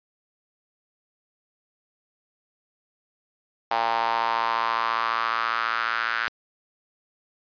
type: tone with high-pass filter sweep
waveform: sawtooth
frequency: 114.6 Hz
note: A#2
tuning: 29 cents flat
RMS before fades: -25 dBFS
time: 3.71-6.28 s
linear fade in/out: 0 ms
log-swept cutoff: 820 to 1500 Hz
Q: 4.4
effects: resampled to 11025 Hz